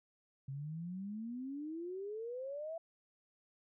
sine exponential sweep, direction up, 132.6 to 672 Hz, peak -40 dBFS, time 0.48-2.78 s, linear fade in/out 5 ms, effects none

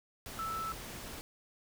sine tone in noise, 1318.5 Hz, E6, in tune, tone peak -35 dBFS, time 0.39-0.72 s, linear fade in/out 0 ms, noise pink, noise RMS -45 dBFS, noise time 0.26-1.21 s, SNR +7 dB, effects none

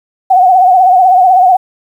sine tone with vibrato, 740 Hz, F#5, in tune, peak -3 dBFS, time 0.3-1.57 s, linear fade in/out 10 ms, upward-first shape triangle, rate 16 Hz, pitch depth 86 cents each way, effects 7-bit

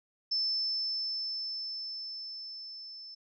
sine tone with level ramp, 5280 Hz, E8, 2 cents sharp, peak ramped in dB -27 to -44 dBFS, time 0.31-3.15 s, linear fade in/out 10 ms, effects none

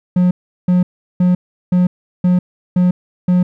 triangle tone bursts, 180 Hz, F#3, 47 cents flat, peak -7 dBFS, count 7, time 0.16-3.43 s, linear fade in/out 5 ms, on 150 ms, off 370 ms, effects none

